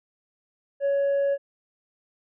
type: tone with tanh clipping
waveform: triangle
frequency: 559 Hz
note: C#5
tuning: 14 cents sharp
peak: -21 dBFS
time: 0.8-1.38 s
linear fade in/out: 50 ms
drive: 7 dB
effects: none